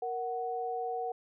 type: tone pair together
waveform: sine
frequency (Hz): 467.3 / 743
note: A#4 / F#5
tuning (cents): +4 / +7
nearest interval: minor sixth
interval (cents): 803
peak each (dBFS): -36 / -34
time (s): 0.02-1.12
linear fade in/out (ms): 5
effects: none